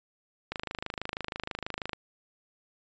click train, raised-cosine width 0.3 ms, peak -17 dBFS, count 38, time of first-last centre 0.52-1.932 s, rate 26.2 Hz, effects resampled to 16000 Hz

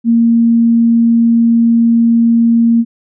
sine tone, 231.7 Hz, A#3, 10 cents flat, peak -6 dBFS, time 0.04-2.85 s, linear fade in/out 50 ms, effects none

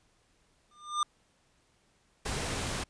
square tone with exponential growth, 1203 Hz, D6, 41 cents sharp, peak -24 dBFS, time 0.71-1.03 s, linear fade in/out 2 ms, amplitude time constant 69 ms
pink noise, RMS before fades -34 dBFS, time 2.25-2.84 s, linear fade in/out 10 ms
effects pink hiss -69 dBFS RMS until 2.89 s + resampled to 22050 Hz

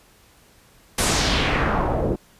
pink noise with low-pass filter sweep, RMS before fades -21 dBFS, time 0.98-2.16 s, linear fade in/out 5 ms, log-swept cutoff 11000 to 380 Hz, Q 1.7, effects pink hiss -54 dBFS RMS until 2.39 s + resampled to 32000 Hz

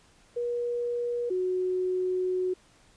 sine tone pair in turn, 480 / 367.9 Hz, B4 / F#4, -49 / -10 cents, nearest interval perfect fourth, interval 461 cents, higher first, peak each -27 / -25 dBFS, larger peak second, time 0.36-1.3 / 1.3-2.54 s, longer second, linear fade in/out 10 ms, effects pink hiss -60 dBFS RMS until 2.96 s + resampled to 22050 Hz

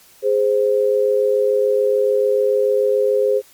sine tone pair together, 414.3 / 521.2 Hz, G#4 / C5, -4 / -7 cents, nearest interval major third, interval 397 cents, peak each -16 / -16 dBFS, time 0.22-3.42 s, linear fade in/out 50 ms, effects white hiss -49 dBFS RMS until 3.53 s + MP3 96 kbps

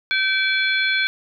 sine tone cluster, 1545 / 2316 / 3420 / 4199 Hz, G6 / D7 / A7 / C8, -26 / -25 / -50 / +5 cents, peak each -21 / -21 / -25 / -28 dBFS, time 0.11-1.07 s, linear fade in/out 0 ms, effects none

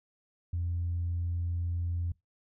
sine tone, 86.2 Hz, F2, 22 cents flat, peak -28 dBFS, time 0.53-2.12 s, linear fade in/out 5 ms, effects noise-tail reverb RT60 0.2 s tail -24 dB re dry + tanh soft clip ceiling -25 dBFS

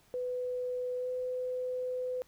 sine tone with pitch glide, 498.9 to 504.4 Hz, B4 to B4, +17 to +36 cents, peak -32 dBFS, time 0.14-2.22 s, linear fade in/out 0 ms, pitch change +19 cents, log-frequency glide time 0.97-1.09 s, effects pink hiss -65 dBFS RMS until 2.27 s

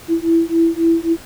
sine beating tone pair, 329.6 / 333.3 Hz, E4 / E4, 0 / +19 cents, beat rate 3.7 Hz, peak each -15 dBFS, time 0.08-1.17 s, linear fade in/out 50 ms, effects pink hiss -39 dBFS RMS until 1.25 s

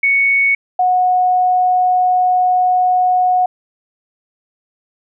sine tone pair in turn, 2221 / 731.2 Hz, C#7 / F#5, +3 / -21 cents, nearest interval octave + perfect fifth, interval 1924 cents, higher first, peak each -10 dBFS, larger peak neither, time 0.03-0.55 / 0.79-3.46 s, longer second, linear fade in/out 5 ms, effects none

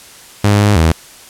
sawtooth tone with pitch steps, 102.8 / 103.4 / 80.7 Hz, G#2 / G#2 / E2, -17 / -7 / -36 cents, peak -4 dBFS, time 0.44-0.92 s, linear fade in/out 5 ms, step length 160 ms, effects white hiss -38 dBFS RMS until 1.29 s + low-pass 11000 Hz 12 dB/octave

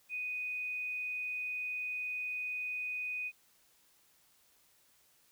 sine tone, 2489 Hz, D#7, in tune, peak -35 dBFS, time 0.09-3.32 s, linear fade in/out 50 ms, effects white hiss -68 dBFS RMS until 5.31 s

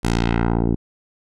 10% pulse tone with low-pass filter sweep, 57.6 Hz, A#1, 20 cents flat, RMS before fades -19 dBFS, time 0.03-0.76 s, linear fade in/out 20 ms, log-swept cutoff 11000 to 310 Hz, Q 1.2, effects none

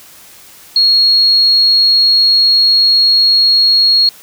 sine tone, 4302 Hz, C8, 47 cents sharp, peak -6 dBFS, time 0.76-4.09 s, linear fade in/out 2 ms, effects white hiss -39 dBFS RMS until 4.22 s

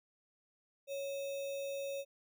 sine tone with sample-and-hold, 554.4 Hz, C#5, in tune, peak -37 dBFS, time 0.87-2.05 s, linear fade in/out 50 ms, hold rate 3150 Hz, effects none

